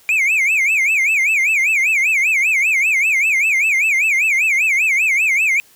triangle tone with vibrato, 2349 Hz, D7, in tune, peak -11 dBFS, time 0.09-5.6 s, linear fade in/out 0 ms, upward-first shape sine, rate 5.1 Hz, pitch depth 210 cents each way, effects white hiss -50 dBFS RMS until 5.75 s

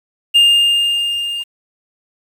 triangle tone with level ramp, 2813 Hz, F7, 12 cents sharp, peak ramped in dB -4 to -19 dBFS, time 0.34-1.44 s, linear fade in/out 20 ms, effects 7-bit

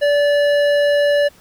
triangle tone with hard clipping, 579 Hz, D5, 25 cents flat, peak -14 dBFS, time 0.01-1.29 s, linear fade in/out 20 ms, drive 16 dB, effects pink hiss -49 dBFS RMS until 1.4 s

